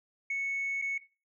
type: tone with dropouts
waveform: sine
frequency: 2210 Hz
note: C#7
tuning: 6 cents flat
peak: -28 dBFS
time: 0.3-0.98 s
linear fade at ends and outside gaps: 5 ms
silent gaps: 0.817-0.821 s
effects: noise-tail reverb RT60 0.3 s tail -17 dB re dry + tanh soft clip ceiling -27 dBFS